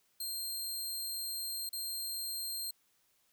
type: tone with dropouts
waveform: 15% pulse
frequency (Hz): 4186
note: C8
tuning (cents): 0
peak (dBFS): -30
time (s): 0.2-2.71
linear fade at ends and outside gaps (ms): 5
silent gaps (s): 1.692-1.729
effects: white hiss -73 dBFS RMS until 3.32 s